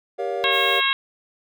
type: chord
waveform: triangle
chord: G half-diminished seventh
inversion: none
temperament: just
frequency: 392 / 470.4 / 564.5 / 705.6 Hz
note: G4 / Bb4 / Db5 / F5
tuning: 0 / +16 / +31 / +18 cents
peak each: -27 dBFS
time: 0.18-0.81 s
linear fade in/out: 20 ms
type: harmonic tone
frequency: 544 Hz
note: C#5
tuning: 33 cents flat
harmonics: 2 / 3 / 4 / 5 / 6 / 7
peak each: -25 / -25 / -25 / -25 / -25 / -25 dBFS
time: 0.44-0.93 s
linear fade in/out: 0 ms
type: noise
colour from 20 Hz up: blue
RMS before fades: -42 dBFS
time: 0.5-0.82 s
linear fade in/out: 50 ms
effects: none